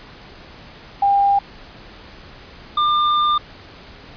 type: tone pair in turn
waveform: sine / square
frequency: 800 / 1198.6 Hz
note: G5 / D6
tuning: +35 / +35 cents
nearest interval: perfect fifth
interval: 700 cents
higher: second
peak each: -12 / -15 dBFS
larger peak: first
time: 1.02-1.39 / 2.77-3.38 s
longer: second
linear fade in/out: 5 ms
effects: pink hiss -41 dBFS RMS until 4.16 s + resampled to 11025 Hz